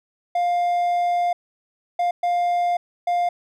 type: tone bursts at uneven times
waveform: triangle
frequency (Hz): 703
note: F5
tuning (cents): +11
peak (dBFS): -16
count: 4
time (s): 0.35-1.33 / 1.99-2.11 / 2.23-2.77 / 3.07-3.29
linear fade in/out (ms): 5
effects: none